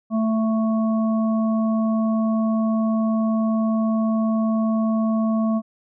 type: harmonic tone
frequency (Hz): 221.3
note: A3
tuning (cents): +10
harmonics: 1 / 3 / 5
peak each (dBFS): -18 / -28 / -32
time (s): 0.1-5.62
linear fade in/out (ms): 50
effects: none